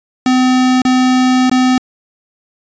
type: tone with dropouts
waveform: square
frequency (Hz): 255.1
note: C4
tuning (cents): -44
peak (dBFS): -9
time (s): 0.26-1.78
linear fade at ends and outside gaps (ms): 2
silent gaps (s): 0.819-0.851 / 1.497-1.514
effects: resampled to 16000 Hz